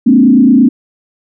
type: tone with frequency modulation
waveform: sine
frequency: 252.3 Hz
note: B3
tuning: 37 cents sharp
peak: -3 dBFS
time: 0.06-0.69 s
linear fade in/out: 10 ms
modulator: 28.8 Hz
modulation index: 1.3
effects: none